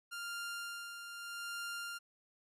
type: tone with tremolo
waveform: sawtooth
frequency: 1396.9 Hz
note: F6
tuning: in tune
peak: -36 dBFS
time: 0.11-1.99 s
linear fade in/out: 20 ms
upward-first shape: sine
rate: 0.81 Hz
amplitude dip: 50%
effects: resampled to 32000 Hz